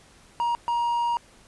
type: tone bursts at uneven times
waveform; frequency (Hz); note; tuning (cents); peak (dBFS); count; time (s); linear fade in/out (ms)
triangle; 946; A#5; +25; -20; 2; 0.4-0.55 / 0.68-1.17; 0
effects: pink hiss -54 dBFS RMS until 1.47 s + resampled to 24000 Hz